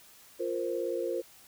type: chord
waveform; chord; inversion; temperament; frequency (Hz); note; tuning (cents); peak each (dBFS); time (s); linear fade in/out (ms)
sine; F suspended fourth; none; just; 349.2 / 465.6 / 523.8; F4 / Bb4 / C5; 0 / -2 / +2; -34; 0.39-1.22; 20
effects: white hiss -56 dBFS RMS until 1.47 s